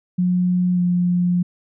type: tone with pitch glide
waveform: sine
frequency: 180 to 177.32 Hz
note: F#3 to F3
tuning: -47 to +27 cents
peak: -15 dBFS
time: 0.18-1.43 s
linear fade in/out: 10 ms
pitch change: -26 cents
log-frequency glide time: 0.74-0.8 s
effects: none